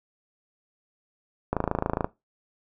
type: click train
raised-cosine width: 1 ms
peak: -10 dBFS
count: 15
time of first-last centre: 1.53-2.045 s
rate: 27.2 Hz
effects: noise-tail reverb RT60 0.2 s tail -18 dB re dry